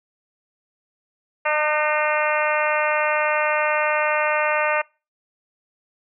harmonic tone with a mistuned harmonic, 302.7 Hz, D#4, 48 cents flat, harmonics 2 / 3 / 4 / 5 / 6 / 7 / 8 / 9, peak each -23 / -25 / -26 / -27 / -28 / -28 / -29 / -30 dBFS, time 1.45-4.82 s, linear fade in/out 10 ms, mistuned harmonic 6, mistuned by +20 cents, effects noise-tail reverb RT60 0.3 s tail -24 dB re dry

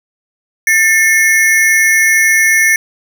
square ring-modulated tone, 1975.5 Hz, B6, in tune, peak -5 dBFS, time 0.67-2.76 s, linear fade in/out 2 ms, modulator 189 Hz, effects 7-bit

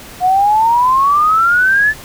sine exponential sweep, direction up, 716 to 1760 Hz, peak -8 dBFS, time 0.2-1.94 s, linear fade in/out 50 ms, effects pink hiss -34 dBFS RMS until 2.04 s

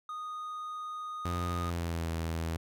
triangle tone, 1238 Hz, D#6, 9 cents flat, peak -35 dBFS, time 0.09-1.7 s, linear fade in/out 2 ms
sawtooth tone with pitch glide, 87.5 to 82.11 Hz, F2 to E2, +4 to -6 cents, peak -28 dBFS, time 1.25-2.57 s, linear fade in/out 5 ms, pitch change -110 cents, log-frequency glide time 1.51-2.11 s
effects none

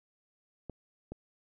clicks, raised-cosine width 2 ms, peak -27 dBFS, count 2, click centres 0.697 / 1.12 s, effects none

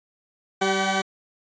15% pulse tone cluster, 193.7 / 385.4 / 760 Hz, G3 / G4 / F#5, -20 / -29 / +46 cents, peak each -19 dBFS, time 0.61-1.02 s, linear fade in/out 10 ms, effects resampled to 16000 Hz

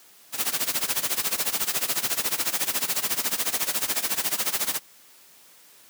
white noise with tremolo, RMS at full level -23 dBFS, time 0.32-4.8 s, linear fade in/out 50 ms, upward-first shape sine, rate 14 Hz, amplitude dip 85%, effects white hiss -53 dBFS RMS until 5.89 s + high-pass 150 Hz 12 dB/octave

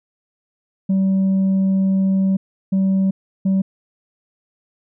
sine tone bursts at uneven times, 191.9 Hz, G3, 37 cents flat, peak -11 dBFS, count 3, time 0.89-2.37 / 2.72-3.11 / 3.45-3.62 s, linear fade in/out 10 ms, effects tanh soft clip ceiling -13 dBFS

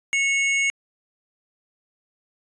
square tone pair together, 2200 / 2811 Hz, C#7 / F7, -14 / +11 cents, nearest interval major third, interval 425 cents, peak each -20 / -29 dBFS, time 0.13-0.7 s, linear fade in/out 0 ms, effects resampled to 22050 Hz

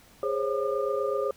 sine tone cluster, 412.6 / 527 / 555 / 1206 Hz, G#4 / C5 / C#5 / D6, -11 / +12 / +2 / +46 cents, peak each -29 / -30 / -31 / -34 dBFS, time 0.23-1.31 s, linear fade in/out 2 ms, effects pink hiss -56 dBFS RMS until 1.36 s

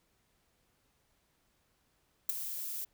violet noise with ADSR envelope, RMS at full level -26 dBFS, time 2.29-2.85 s, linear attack 6 ms, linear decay 10 ms, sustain -13 dB, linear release 9 ms, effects pink hiss -74 dBFS RMS until 2.93 s

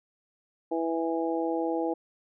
harmonic tone, 164.81 Hz, E3, in tune, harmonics 2 / 3 / 4 / 5, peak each -29 / -31 / -35 / -34 dBFS, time 0.71-1.94 s, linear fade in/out 10 ms, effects none

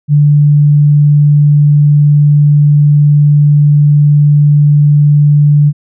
sine tone, 146.83 Hz, D3, in tune, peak -3 dBFS, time 0.08-5.73 s, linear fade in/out 50 ms, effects none

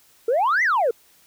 sine exponential two-way sweep, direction up then down, 435 to 2083 to 435 Hz, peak -15 dBFS, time 0.28-0.91 s, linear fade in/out 5 ms, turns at 0.63 s, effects tanh soft clip ceiling -14 dBFS + white hiss -56 dBFS RMS until 1.26 s

